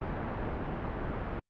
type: low-pass noise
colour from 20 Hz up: pink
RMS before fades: -35 dBFS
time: 0.01-1.4 s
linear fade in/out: 10 ms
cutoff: 1400 Hz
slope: 12 dB/octave
effects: low-pass 3000 Hz 12 dB/octave + Opus 32 kbps